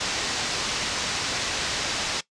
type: low-pass noise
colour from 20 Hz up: white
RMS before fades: -28 dBFS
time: 0-2.21 s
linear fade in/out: 10 ms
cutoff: 6200 Hz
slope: 24 dB/octave
effects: noise-tail reverb RT60 0.1 s tail -18 dB re dry + resampled to 22050 Hz